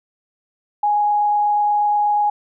sine tone with frequency modulation, 830.6 Hz, G#5, in tune, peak -14 dBFS, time 0.83-2.3 s, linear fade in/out 5 ms, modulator 28.3 Hz, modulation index 0.25, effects none

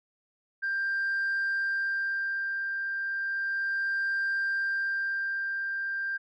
sine tone with tremolo, 1586 Hz, G6, 20 cents sharp, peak -24 dBFS, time 0.62-6.18 s, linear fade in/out 20 ms, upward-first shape sine, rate 0.34 Hz, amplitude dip 40%, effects tanh soft clip ceiling -24 dBFS

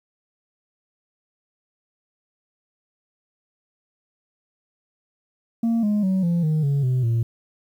sine tone with pitch steps, 230 / 208.5 / 188.99 / 171.31 / 155.29 / 140.77 / 127.6 / 115.67 Hz, A#3 / G#3 / F#3 / F3 / D#3 / C#3 / C3 / A#2, -23 / +7 / +37 / -33 / -3 / +27 / -43 / -13 cents, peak -15 dBFS, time 5.63-7.23 s, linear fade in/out 5 ms, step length 200 ms, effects tanh soft clip ceiling -17 dBFS + 9-bit

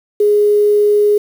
sine tone with quantisation, 415.3 Hz, G#4, in tune, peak -8 dBFS, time 0.2-1.18 s, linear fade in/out 5 ms, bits 6, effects none

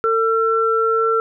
sine tone pair together, 450.2 / 1349 Hz, A4 / E6, +40 / +40 cents, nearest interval octave + perfect fifth, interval 1900 cents, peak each -17 dBFS, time 0.04-1.2 s, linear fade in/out 0 ms, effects none

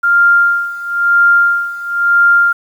sine tone with tremolo, 1396.9 Hz, F6, in tune, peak -5 dBFS, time 0.03-2.53 s, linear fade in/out 10 ms, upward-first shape sine, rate 1 Hz, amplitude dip 85%, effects 7-bit

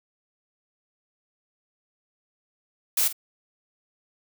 blue noise with echo, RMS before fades -22 dBFS, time 2.97-3.08 s, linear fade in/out 5 ms, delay 48 ms, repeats 1, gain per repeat -13 dB, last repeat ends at 3.128 s, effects none

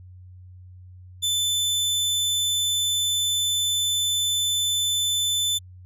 sawtooth tone, 3520 Hz, A7, in tune, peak -18 dBFS, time 1.22-5.59 s, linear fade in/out 20 ms, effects added 91 Hz sine -42 dBFS peak until 5.85 s + resampled to 32000 Hz

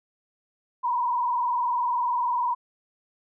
sine tone with vibrato, 976 Hz, B5, 21 cents flat, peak -22 dBFS, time 0.83-2.55 s, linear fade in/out 20 ms, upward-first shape sine, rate 20 Hz, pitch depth 84 cents each way, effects none

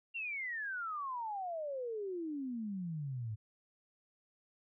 sine exponential sweep, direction down, 2794 to 103.83 Hz, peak -37 dBFS, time 0.14-3.36 s, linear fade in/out 20 ms, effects none

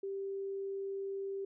sine tone, 392 Hz, G4, in tune, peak -36 dBFS, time 0.03-1.45 s, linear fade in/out 5 ms, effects none

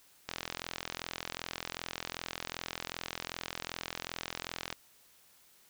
click train, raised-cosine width 0.2 ms, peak -18 dBFS, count 190, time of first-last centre 0.29-4.727 s, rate 42.6 Hz, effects white hiss -63 dBFS RMS until 5.69 s

